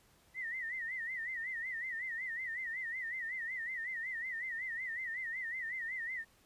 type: tone with vibrato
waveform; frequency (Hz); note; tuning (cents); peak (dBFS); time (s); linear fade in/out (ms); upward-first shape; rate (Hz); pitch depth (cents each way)
sine; 1938; B6; -33; -37; 0.34-6.25; 50; sine; 5.4; 130
effects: pink hiss -67 dBFS RMS until 6.45 s + resampled to 32000 Hz